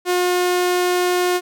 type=tone; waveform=sawtooth; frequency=358.8 Hz; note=F4; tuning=47 cents sharp; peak=-12 dBFS; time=0.05-1.41 s; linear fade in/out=50 ms; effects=none